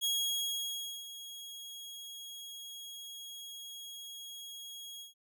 sawtooth tone with ADSR envelope, 3303 Hz, G#7, 10 cents flat, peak -26 dBFS, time 0.01-5.14 s, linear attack 33 ms, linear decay 1000 ms, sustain -15 dB, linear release 130 ms, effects none

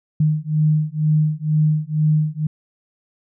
sine beating tone pair, 152.6 / 154.7 Hz, D#3 / D#3, -33 / -10 cents, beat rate 2.1 Hz, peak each -18 dBFS, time 0.2-2.47 s, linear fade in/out 5 ms, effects none

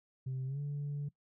sine tone with pitch glide, 130.81 to 144.31 Hz, C3 to D3, 0 to -30 cents, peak -33 dBFS, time 0.26-1.09 s, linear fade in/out 10 ms, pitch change +170 cents, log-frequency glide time 0.46-0.6 s, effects noise-tail reverb RT60 0.1 s tail -21 dB re dry + tanh soft clip ceiling -33 dBFS

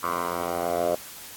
10% pulse tone with band-pass filter sweep, 86.6 Hz, F2, 14 cents flat, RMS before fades -27 dBFS, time 0.03-0.95 s, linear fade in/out 5 ms, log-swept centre 1100 to 620 Hz, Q 5.9, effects white hiss -42 dBFS RMS until 1.36 s + AAC 64 kbps

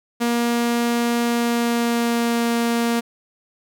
sawtooth tone with pitch glide, 236.7 to 234.1 Hz, A#3 to A#3, +27 to +8 cents, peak -14 dBFS, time 0.2-3.01 s, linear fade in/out 20 ms, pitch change -19 cents, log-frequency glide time 1.22-2.49 s, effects none

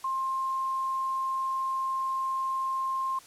sine tone, 1059 Hz, C6, 21 cents sharp, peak -27 dBFS, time 0.04-3.19 s, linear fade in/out 5 ms, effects white hiss -53 dBFS RMS until 3.26 s + low-pass 11000 Hz 12 dB/octave

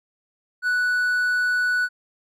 triangle tone, 1480 Hz, F#6, in tune, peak -17 dBFS, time 0.62-1.89 s, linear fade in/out 50 ms, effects none

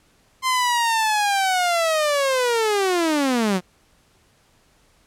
sawtooth linear sweep, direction down, 1046.5 to 174.61 Hz, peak -14 dBFS, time 0.42-3.61 s, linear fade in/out 50 ms, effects pink hiss -59 dBFS RMS until 5.06 s + low-pass 11000 Hz 12 dB/octave

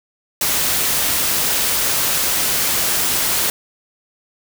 white noise, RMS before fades -18 dBFS, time 0.41-3.5 s, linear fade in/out 2 ms, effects none

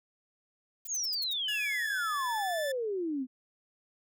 violet noise bursts, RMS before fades -41 dBFS, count 6, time 0.85-1.334 s, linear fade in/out 5 ms, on 24 ms, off 68 ms
sine exponential sweep, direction down, 7000 to 246.9 Hz, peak -30 dBFS, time 0.87-3.27 s, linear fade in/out 50 ms
sawtooth tone with pitch glide, 1692 to 1752.7 Hz, G#6 to A6, +32 to -7 cents, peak -32 dBFS, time 1.48-2.72 s, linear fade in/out 5 ms, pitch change +61 cents, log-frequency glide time 1.62-2.6 s
effects none

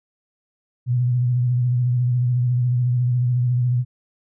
sine tone with vibrato, 123.47 Hz, B2, in tune, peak -16 dBFS, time 0.86-3.85 s, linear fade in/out 50 ms, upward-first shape sine, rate 14 Hz, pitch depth 41 cents each way, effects none

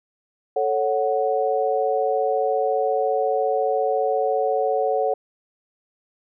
sine chord, F# minor, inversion first, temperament equal, 440 / 554.4 / 740 Hz, A4 / C#5 / F#5, 0 / 0 / 0 cents, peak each -23 dBFS, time 0.56-5.14 s, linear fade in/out 5 ms, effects none

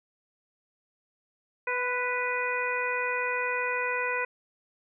harmonic tone with a mistuned harmonic, 493.9 Hz, B4, in tune, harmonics 1 / 2 / 3 / 4 / 5, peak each -33 / -33 / -33 / -33 / -33 dBFS, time 1.67-4.25 s, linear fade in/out 5 ms, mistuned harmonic 2, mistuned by +18 cents, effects none

